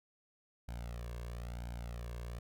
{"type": "tone with flanger", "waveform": "sawtooth", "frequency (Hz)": 59, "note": "A#1", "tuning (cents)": 22, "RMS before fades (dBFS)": -43, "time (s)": [0.68, 2.39], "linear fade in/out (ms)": 5, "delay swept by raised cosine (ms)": [1.3, 1.84], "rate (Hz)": 1, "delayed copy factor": 1, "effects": []}